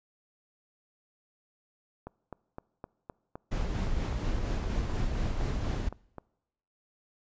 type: click train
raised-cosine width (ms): 1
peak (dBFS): -26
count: 17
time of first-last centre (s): 2.07-6.183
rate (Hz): 3.89
type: noise with tremolo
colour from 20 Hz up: brown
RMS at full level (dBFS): -29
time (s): 3.51-5.89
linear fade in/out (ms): 10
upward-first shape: sine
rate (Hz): 4.2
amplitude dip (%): 30
effects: noise-tail reverb RT60 0.9 s tail -24 dB re dry + resampled to 16000 Hz